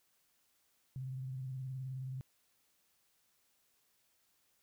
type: tone with vibrato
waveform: sine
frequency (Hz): 130.81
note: C3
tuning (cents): 0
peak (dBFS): -39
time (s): 0.96-2.21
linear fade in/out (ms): 0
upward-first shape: square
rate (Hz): 19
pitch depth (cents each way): 40
effects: white hiss -75 dBFS RMS until 4.62 s